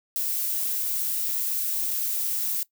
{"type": "noise", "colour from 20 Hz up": "violet", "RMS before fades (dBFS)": -27, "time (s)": [0.16, 2.63], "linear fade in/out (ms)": 0, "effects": ["noise-tail reverb RT60 0.1 s tail -20 dB re dry"]}